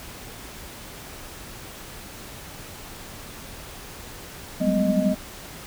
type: tone cluster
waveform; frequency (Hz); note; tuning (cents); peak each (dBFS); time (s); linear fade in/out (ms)
sine; 186.2 / 196.6 / 209.6 / 252.2 / 620; F#3 / G3 / G#3 / B3 / D#5; +11 / +5 / +16 / +36 / -6; -25; 4.6-5.15; 20
effects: pink hiss -40 dBFS RMS until 5.66 s